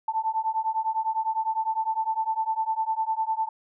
sine beating tone pair, 880 / 889.9 Hz, A5 / A5, 0 / +19 cents, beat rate 9.9 Hz, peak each -27 dBFS, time 0.08-3.49 s, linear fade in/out 5 ms, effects none

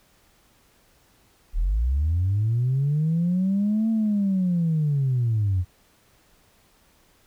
sine linear two-way sweep, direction up then down, 35.39 to 225.5 to 86.6 Hz, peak -18 dBFS, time 1.53-5.65 s, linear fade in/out 50 ms, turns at 3.9 s, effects tanh soft clip ceiling -16 dBFS + pink hiss -60 dBFS RMS until 7.26 s

